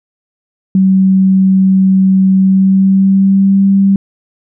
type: tone with pitch glide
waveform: sine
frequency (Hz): 190.3 to 195.88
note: F#3 to G3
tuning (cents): +49 to -1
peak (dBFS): -5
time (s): 0.75-3.96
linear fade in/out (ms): 2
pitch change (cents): +50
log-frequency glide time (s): 2.36-3.64
effects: none